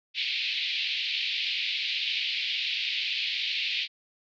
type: band-pass noise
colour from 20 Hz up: pink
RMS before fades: -30 dBFS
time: 0.14-3.88 s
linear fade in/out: 50 ms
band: 2300 to 4300 Hz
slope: 48 dB/octave
effects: none